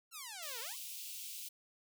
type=exponential two-way sweep; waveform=5% pulse; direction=down then up; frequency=1409 to 440 to 1214 Hz; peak=-33 dBFS; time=0.11-0.77 s; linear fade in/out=50 ms; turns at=0.6 s
type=high-pass noise; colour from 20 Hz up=white; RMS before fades=-46 dBFS; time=0.42-1.49 s; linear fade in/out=10 ms; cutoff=2500 Hz; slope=48 dB/octave
effects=none